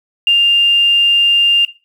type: tone with quantisation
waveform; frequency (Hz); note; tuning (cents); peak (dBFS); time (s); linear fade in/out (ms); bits
sine; 2800; F7; +4; -7; 0.27-1.65; 2; 6
effects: noise-tail reverb RT60 0.3 s tail -17 dB re dry